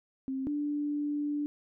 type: tone pair in turn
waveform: sine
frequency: 265.9 / 293 Hz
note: C4 / D4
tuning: +28 / -4 cents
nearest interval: major second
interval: 168 cents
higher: second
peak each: -31 / -29 dBFS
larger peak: second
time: 0.28-0.47 / 0.47-1.46 s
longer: second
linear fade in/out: 0 ms
effects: none